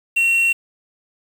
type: tone with quantisation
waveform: triangle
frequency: 2729 Hz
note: F7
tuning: 41 cents flat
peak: -12 dBFS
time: 0.16-0.53 s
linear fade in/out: 10 ms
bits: 6
effects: none